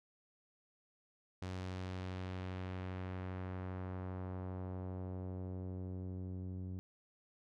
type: tone with low-pass filter sweep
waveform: sawtooth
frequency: 92.5 Hz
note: F#2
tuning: in tune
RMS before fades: -43 dBFS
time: 1.42-6.79 s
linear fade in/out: 0 ms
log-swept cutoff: 6100 to 250 Hz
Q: 0.91
effects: none